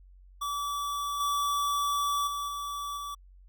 square tone with level steps, 1152 Hz, D6, 34 cents flat, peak -31 / -27 / -32 / -34 / -36 dBFS, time 0.41-3.15 s, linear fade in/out 10 ms, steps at 1.2 / 2.27 / 2.48 / 2.97 s, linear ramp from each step 5 ms, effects added 46 Hz sine -51 dBFS peak until 3.48 s

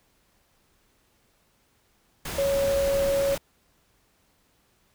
sine tone in noise, 554.4 Hz, C#5, in tune, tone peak -21 dBFS, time 2.38-3.35 s, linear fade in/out 5 ms, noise pink, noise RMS -33 dBFS, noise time 2.25-3.38 s, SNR +9 dB, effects pink hiss -66 dBFS RMS until 4.94 s

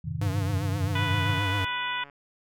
sine chord, F minor seventh, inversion none, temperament just, 87.31 / 104.77 / 130.96 / 157.15 Hz, F2 / Ab2 / C3 / Eb3, 0 / +16 / +2 / +18 cents, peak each -36 / -36 / -34 / -33 dBFS, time 0.04-1.4 s, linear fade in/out 10 ms
square tone with vibrato, 98 Hz, G2, in tune, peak -27 dBFS, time 0.21-1.65 s, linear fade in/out 5 ms, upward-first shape triangle, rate 7.6 Hz, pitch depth 96 cents each way
harmonic tone, 493.9 Hz, B4, in tune, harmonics 2 / 3 / 4 / 5 / 6 / 7, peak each -32 / -34 / -35 / -36 / -37 / -37 dBFS, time 0.95-2.04 s, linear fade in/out 5 ms
click train, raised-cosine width 0.5 ms, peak -34 dBFS, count 120, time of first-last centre 1.26-2.098 s, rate 142 Hz
effects none

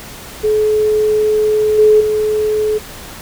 sine tone with level steps, 427.7 Hz, A4, 49 cents flat, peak -10 / -5 / -12 dBFS, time 0.43-2.79 s, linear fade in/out 20 ms, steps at 1.78 / 2 s, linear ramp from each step 10 ms, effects pink hiss -32 dBFS RMS until 3.21 s

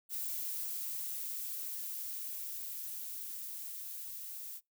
violet noise with level ramp, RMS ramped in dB -38 to -45 dBFS, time 0.09-4.61 s, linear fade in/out 50 ms, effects noise-tail reverb RT60 0.2 s tail -26 dB re dry

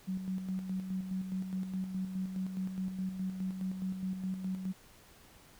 sine tone with tremolo, 187.7 Hz, F#3, 25 cents sharp, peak -32 dBFS, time 0.07-4.73 s, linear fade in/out 20 ms, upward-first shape square, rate 4.8 Hz, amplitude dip 50%, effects pink hiss -59 dBFS RMS until 5.59 s

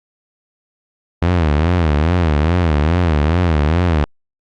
sawtooth tone with vibrato, 81 Hz, E2, 30 cents flat, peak -8 dBFS, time 1.22-4.04 s, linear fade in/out 0 ms, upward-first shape sine, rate 2.4 Hz, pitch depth 180 cents each way, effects low-pass 3000 Hz 12 dB/octave + Opus 48 kbps

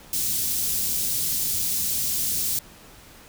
white band-stop noise, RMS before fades -25 dBFS, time 0.13-2.59 s, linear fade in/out 2 ms, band 210 to 4800 Hz, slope 12 dB/octave, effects pink hiss -48 dBFS RMS until 3.28 s

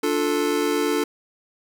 square chord, D minor, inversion none, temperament just, 293.7 / 352.4 / 440.5 Hz, D4 / F4 / A4, 0 / +16 / +2 cents, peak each -25 / -27 / -24 dBFS, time 0.03-1.04 s, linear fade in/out 5 ms, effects none

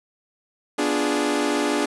sawtooth chord, B diminished seventh, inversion none, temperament equal, 246.9 / 293.7 / 349.2 / 415.3 Hz, B3 / D4 / F4 / Ab4, 0 / 0 / 0 / 0 cents, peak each -25 / -19 / -25 / -22 dBFS, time 0.78-1.86 s, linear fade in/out 10 ms, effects resampled to 24000 Hz + 7-bit

